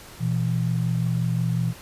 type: tone pair together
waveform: sine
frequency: 121.7 / 167.3 Hz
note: B2 / E3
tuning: -25 / +26 cents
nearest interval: tritone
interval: 551 cents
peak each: -23 / -24 dBFS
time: 0.19-1.74 s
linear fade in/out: 50 ms
effects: pink hiss -44 dBFS RMS until 1.81 s + resampled to 32000 Hz